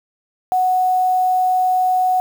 sine tone with quantisation, 739 Hz, F#5, 2 cents flat, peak -13 dBFS, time 0.52-2.2 s, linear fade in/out 0 ms, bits 6, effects none

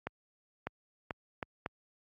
accelerating click train, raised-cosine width 0.5 ms, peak -20 dBFS, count 5, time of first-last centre 0.07-1.661 s, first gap 600 ms, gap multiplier 0.73, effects high-pass 60 Hz 12 dB/octave + AAC 32 kbps

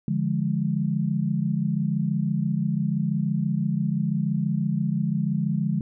sine chord, D diminished, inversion none, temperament equal with one note detuned, 146.83 / 172.81 / 207.7 Hz, D3 / F3 / Ab3, 0 / -18 / 0 cents, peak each -26 dBFS, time 0.08-5.81 s, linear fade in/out 2 ms, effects none

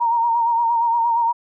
sine tone with vibrato, 932.3 Hz, A#5, in tune, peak -15 dBFS, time 0-1.33 s, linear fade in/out 20 ms, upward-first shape sine, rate 8.6 Hz, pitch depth 41 cents each way, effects none

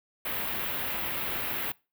white band-stop noise, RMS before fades -32 dBFS, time 0.25-1.72 s, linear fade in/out 5 ms, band 3200 to 14000 Hz, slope 24 dB/octave, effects noise-tail reverb RT60 0.3 s tail -24 dB re dry

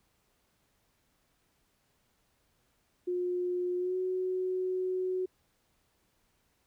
sine tone with pitch glide, 358.2 to 370 Hz, F4 to F#4, +44 to 0 cents, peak -29 dBFS, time 3.07-5.26 s, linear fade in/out 10 ms, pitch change +56 cents, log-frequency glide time 3.78-3.96 s, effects pink hiss -73 dBFS RMS until 6.66 s

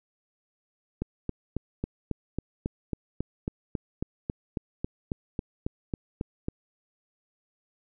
click train, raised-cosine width 3 ms, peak -16 dBFS, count 21, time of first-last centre 1.02-6.484 s, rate 3.66 Hz, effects none

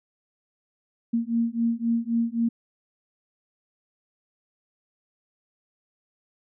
sine beating tone pair, 230 / 233.8 Hz, A#3 / A#3, -23 / +5 cents, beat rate 3.8 Hz, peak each -25 dBFS, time 1.13-2.49 s, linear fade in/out 10 ms, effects none

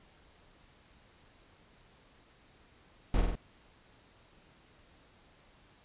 brown noise with echo, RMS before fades -27 dBFS, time 3.14-3.21 s, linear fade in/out 2 ms, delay 48 ms, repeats 3, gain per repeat -3 dB, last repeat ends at 3.354 s, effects pink hiss -62 dBFS RMS until 5.84 s + resampled to 8000 Hz

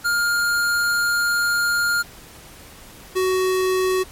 square tone pair in turn, 1409 / 373.2 Hz, F6 / F#4, +15 / +15 cents, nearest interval octave + major seventh, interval 2300 cents, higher first, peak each -18 dBFS, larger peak neither, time 0.04-2.03 / 3.15-4.04 s, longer first, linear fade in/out 20 ms, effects pink hiss -43 dBFS RMS until 4.11 s + MP3 64 kbps

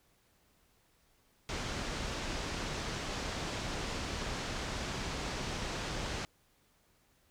pink low-pass noise, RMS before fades -38 dBFS, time 1.49-6.25 s, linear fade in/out 0 ms, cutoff 6800 Hz, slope 24 dB/octave, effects pink hiss -70 dBFS RMS until 7.3 s

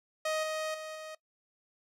sawtooth tone with level steps, 626 Hz, D#5, 10 cents sharp, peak -26 / -29 / -36 / -38 dBFS, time 0.25-1.15 s, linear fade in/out 5 ms, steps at 0.43 / 0.74 / 0.95 s, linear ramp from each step 5 ms, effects noise-tail reverb RT60 0.1 s tail -19 dB re dry + low-pass 10000 Hz 12 dB/octave

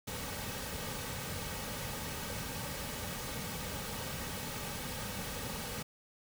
pink noise with comb filter, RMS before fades -40 dBFS, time 0.07-5.83 s, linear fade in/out 10 ms, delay 2.9 ms, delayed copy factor -0.55, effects none

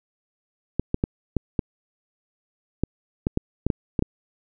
clicks, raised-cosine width 3 ms, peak -8 dBFS, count 12, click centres 0.796 / 0.944 / 1.039 / 1.367 / 1.592 / 2.836 / 3.269 / 3.374 / 3.666 / 3.702 / 3.992 / 4.024 s, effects none

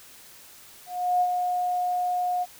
sine tone with ADSR envelope, 720 Hz, F#5, 47 cents flat, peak -18 dBFS, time 0.86-2.46 s, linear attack 350 ms, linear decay 59 ms, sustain -5 dB, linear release 38 ms, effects white hiss -49 dBFS RMS until 2.59 s

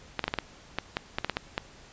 clicks, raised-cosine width 0.3 ms, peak -11 dBFS, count 12, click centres 0.193 / 0.241 / 0.28 / 0.339 / 0.387 / 0.786 / 0.969 / 1.185 / 1.246 / 1.297 / 1.369 / 1.579 s, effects pink hiss -52 dBFS RMS until 1.92 s + resampled to 16000 Hz

